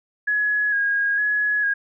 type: tone with vibrato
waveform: sine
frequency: 1661.2 Hz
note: G#6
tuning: in tune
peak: -18 dBFS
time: 0.27-1.74 s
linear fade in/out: 10 ms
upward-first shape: square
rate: 1.1 Hz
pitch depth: 26 cents each way
effects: none